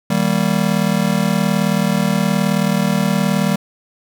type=chord; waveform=square; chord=Eb major; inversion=none; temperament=just; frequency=155.56 / 194.45 / 233.3 Hz; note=Eb3 / G3 / Bb3; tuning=0 / -14 / +2 cents; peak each=-21 / -17 / -22 dBFS; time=0.1-3.56 s; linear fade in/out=5 ms; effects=none